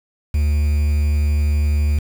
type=tone with quantisation; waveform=triangle; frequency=74 Hz; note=D2; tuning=14 cents sharp; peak=-12 dBFS; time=0.34-1.99 s; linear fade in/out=5 ms; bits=6; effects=none